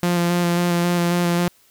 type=tone with vibrato; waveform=sawtooth; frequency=174 Hz; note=F3; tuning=6 cents flat; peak=-13 dBFS; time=0.03-1.48 s; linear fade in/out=0 ms; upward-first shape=square; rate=3.7 Hz; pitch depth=14 cents each way; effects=white hiss -56 dBFS RMS until 1.7 s